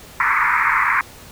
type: band-pass noise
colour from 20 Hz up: pink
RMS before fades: -17 dBFS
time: 0.2-1.01 s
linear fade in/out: 2 ms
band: 930 to 2300 Hz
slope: 96 dB/octave
effects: pink hiss -41 dBFS RMS until 1.31 s